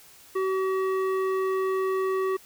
square tone with low-pass filter, 380 Hz, F#4, 46 cents sharp, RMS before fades -26 dBFS, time 0.35-2.37 s, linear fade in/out 10 ms, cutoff 1500 Hz, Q 1.3, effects white hiss -52 dBFS RMS until 2.45 s

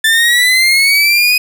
30% pulse linear sweep, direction up, 1760 to 2503 Hz, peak -5 dBFS, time 0.04-1.38 s, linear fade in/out 5 ms, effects none

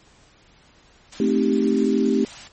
white band-stop noise, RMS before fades -39 dBFS, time 1.12-2.48 s, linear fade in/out 5 ms, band 320 to 520 Hz, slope 96 dB/octave
sine chord, A half-diminished seventh, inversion none, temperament equal, 220 / 261.6 / 311.1 / 392 Hz, A3 / C4 / Eb4 / G4, 0 / 0 / 0 / 0 cents, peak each -21 / -21 / -24 / -22 dBFS, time 1.2-2.25 s, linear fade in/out 2 ms
effects pink hiss -54 dBFS RMS until 2.52 s + MP3 32 kbps

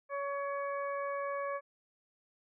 harmonic tone, 562 Hz, C#5, 24 cents sharp, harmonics 1 / 2 / 3 / 4, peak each -36 / -38 / -45 / -49 dBFS, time 0.09-1.61 s, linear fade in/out 50 ms, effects none

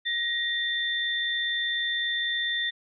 sine tone pair together, 1885 / 3558 Hz, A#6 / A7, +19 / +19 cents, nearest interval major seventh, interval 1100 cents, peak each -28 dBFS, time 0.05-2.71 s, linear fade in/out 20 ms, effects none

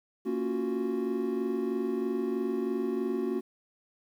triangle chord, Gb major seventh, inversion first, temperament just, 231.2 / 277.5 / 346.9 / 370 Hz, Bb3 / Db4 / F4 / Gb4, -14 / +2 / -12 / 0 cents, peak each -32 / -33 / -35 / -29 dBFS, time 0.25-3.41 s, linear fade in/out 20 ms, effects 10-bit

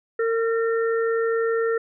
harmonic tone, 455.9 Hz, A#4, 39 cents flat, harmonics 1 / 3 / 4, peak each -20 / -30 / -32 dBFS, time 0.19-1.78 s, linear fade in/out 5 ms, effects none

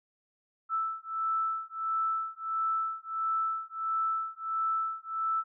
sine beating tone pair, 1318.5 / 1320 Hz, E6 / E6, 0 / +2 cents, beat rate 1.5 Hz, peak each -32 / -32 dBFS, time 0.69-5.44 s, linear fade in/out 50 ms, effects none

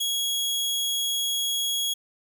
sawtooth tone, 3322 Hz, G#7, in tune, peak -21 dBFS, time 0-1.94 s, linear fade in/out 10 ms, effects none

